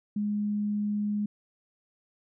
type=tone; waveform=sine; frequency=207.7 Hz; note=G#3; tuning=in tune; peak=-26 dBFS; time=0.16-1.26 s; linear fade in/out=5 ms; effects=none

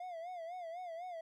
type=tone with vibrato; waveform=triangle; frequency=693 Hz; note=F5; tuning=14 cents flat; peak=-40 dBFS; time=0-1.21 s; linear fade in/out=5 ms; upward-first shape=sine; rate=4 Hz; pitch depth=110 cents each way; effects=none

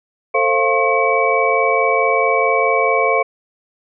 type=tone cluster; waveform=sine; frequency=447.4 / 532 / 694 / 1078 / 2281 Hz; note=A4 / C5 / F5 / C#6 / C#7; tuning=+29 / +29 / -11 / -49 / +49 cents; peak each=-19 dBFS; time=0.34-3.23 s; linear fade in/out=10 ms; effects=none

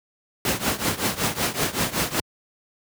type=noise with tremolo; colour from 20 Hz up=pink; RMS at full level=-20 dBFS; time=0.45-2.2 s; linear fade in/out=2 ms; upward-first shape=triangle; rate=5.3 Hz; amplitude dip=90%; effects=high-pass 100 Hz 12 dB/octave

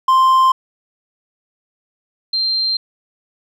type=tone pair in turn; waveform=triangle / sine; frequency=1046.5 / 4159 Hz; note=C6 / C8; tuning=0 / -11 cents; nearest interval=2 octaves; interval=2389 cents; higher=second; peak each=-7 / -15 dBFS; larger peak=first; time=0.08-0.52 / 2.33-2.77 s; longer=neither; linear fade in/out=5 ms; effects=none

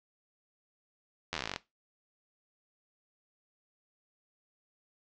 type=slowing click train; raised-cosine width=0.2 ms; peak=-16 dBFS; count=15; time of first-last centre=1.33-1.561 s; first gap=11 ms; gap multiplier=1.06; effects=noise-tail reverb RT60 0.2 s tail -17 dB re dry + low-pass 6000 Hz 12 dB/octave

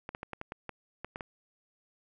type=clicks; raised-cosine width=0.5 ms; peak=-23 dBFS; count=10; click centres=0.091 / 0.149 / 0.231 / 0.333 / 0.414 / 0.521 / 0.693 / 1.046 / 1.159 / 1.208 s; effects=none

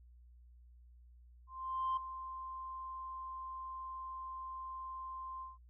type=tone with ADSR envelope; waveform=sine; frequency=1046.5 Hz; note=C6; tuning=in tune; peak=-30 dBFS; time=1.47-5.58 s; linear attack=500 ms; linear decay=5 ms; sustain=-12 dB; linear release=170 ms; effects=tanh soft clip ceiling -29 dBFS + added 60 Hz sine -57 dBFS peak until 5.69 s

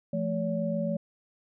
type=tone cluster; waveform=sine; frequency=172 / 219.1 / 569 Hz; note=F3 / A3 / C#5; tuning=-26 / -7 / +45 cents; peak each=-31 dBFS; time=0.13-0.97 s; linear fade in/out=5 ms; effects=none

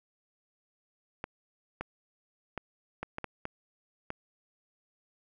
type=clicks; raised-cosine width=0.5 ms; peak=-20 dBFS; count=8; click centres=1.241 / 1.81 / 2.577 / 3.03 / 3.184 / 3.243 / 3.454 / 4.104 s; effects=none

